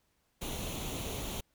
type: noise with comb filter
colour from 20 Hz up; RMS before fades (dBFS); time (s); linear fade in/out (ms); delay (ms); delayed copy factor
pink; -38; 0.41-1.41; 10; 0.3; +0.6
effects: pink hiss -75 dBFS RMS until 1.54 s